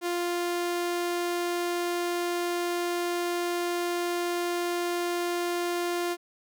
sawtooth tone, 349.2 Hz, F4, in tune, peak -23 dBFS, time 0.01-6.17 s, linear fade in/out 50 ms, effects none

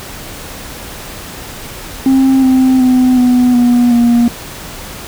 sine tone with pitch steps, 265.7 / 259.8 / 254 / 248.3 / 242.8 / 237.4 Hz, C4 / C4 / B3 / B3 / B3 / A#3, +27 / -12 / +49 / +9 / -29 / +32 cents, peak -3 dBFS, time 2.06-4.28 s, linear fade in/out 2 ms, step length 370 ms, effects tanh soft clip ceiling -5 dBFS + pink hiss -28 dBFS RMS until 5.07 s

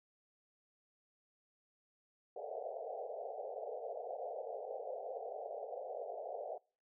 white band-pass noise, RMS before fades -44 dBFS, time 2.36-6.58 s, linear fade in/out 5 ms, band 430 to 760 Hz, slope 96 dB/octave, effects noise-tail reverb RT60 0.4 s tail -26 dB re dry

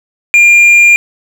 sine tone with hard clipping, 2400 Hz, D7, 37 cents sharp, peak -3 dBFS, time 0.34-0.96 s, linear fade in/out 0 ms, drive 3 dB, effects none

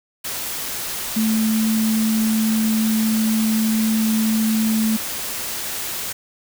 sine tone in noise, 220 Hz, A3, in tune, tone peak -16 dBFS, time 1.16-4.97 s, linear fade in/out 10 ms, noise white, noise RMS -27 dBFS, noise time 0.24-6.13 s, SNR +8 dB, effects none

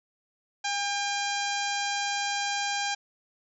harmonic tone with a mistuned harmonic, 801 Hz, G5, 37 cents sharp, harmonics 1 / 2 / 3 / 4 / 5 / 6 / 7 / 8 / 9, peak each -31 / -34 / -36 / -37 / -38 / -39 / -39 / -40 / -41 dBFS, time 0.64-2.95 s, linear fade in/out 10 ms, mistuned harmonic 1, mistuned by +20 cents, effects none

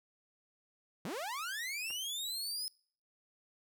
sawtooth linear sweep, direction up, 140.8 to 5150 Hz, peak -34 dBFS, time 1.05-2.68 s, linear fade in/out 0 ms
clicks, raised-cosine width 0.5 ms, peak -38 dBFS, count 2, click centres 1.903 / 1.909 s
effects noise-tail reverb RT60 0.5 s tail -25 dB re dry

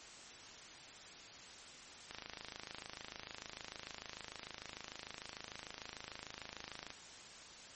click train, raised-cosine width 0.2 ms, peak -27 dBFS, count 129, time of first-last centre 2.11-6.904 s, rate 26.7 Hz, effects white hiss -54 dBFS RMS until 7.75 s + MP3 32 kbps

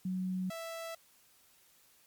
sine / sawtooth tone pair in turn, 185.3 / 660.3 Hz, F#3 / E5, +3 / +3 cents, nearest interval octave + minor seventh, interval 2200 cents, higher second, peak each -32 / -36 dBFS, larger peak first, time 0.05-0.5 / 0.5-0.95 s, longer neither, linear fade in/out 5 ms, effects white hiss -65 dBFS RMS until 2.06 s + MP3 96 kbps

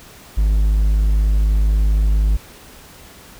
triangle tone, 52 Hz, G#1, 3 cents sharp, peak -10 dBFS, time 0.37-2.37 s, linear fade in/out 10 ms, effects pink hiss -42 dBFS RMS until 3.39 s

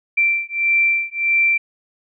sine beating tone pair, 2349 / 2350.6 Hz, D7 / D7, 0 / +1 cents, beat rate 1.6 Hz, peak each -18 dBFS, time 0.17-1.58 s, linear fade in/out 10 ms, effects none

